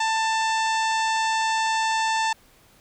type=harmonic tone; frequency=888 Hz; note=A5; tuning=16 cents sharp; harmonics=1 / 2 / 3 / 4 / 5 / 6 / 7 / 8 / 9; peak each=-22 / -28 / -32 / -34 / -36 / -38 / -39 / -40 / -41 dBFS; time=0-2.33 s; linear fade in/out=5 ms; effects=pink hiss -56 dBFS RMS until 2.8 s